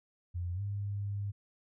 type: tone with pitch glide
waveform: sine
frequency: 88 to 101.09 Hz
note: F2 to G#2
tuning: +14 to -46 cents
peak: -33 dBFS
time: 0.34-1.32 s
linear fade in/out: 20 ms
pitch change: +240 cents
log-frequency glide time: 0.54-0.61 s
effects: none